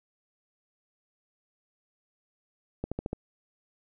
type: accelerating click train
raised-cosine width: 2 ms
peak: -18 dBFS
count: 5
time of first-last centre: 2.84-3.131 s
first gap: 76 ms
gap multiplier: 0.97
effects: none